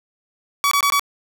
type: tone bursts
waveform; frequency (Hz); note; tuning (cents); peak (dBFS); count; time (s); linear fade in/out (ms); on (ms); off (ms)
sawtooth; 1136; C#6; +42; -11; 4; 0.64-0.995; 0; 73; 21
effects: 7-bit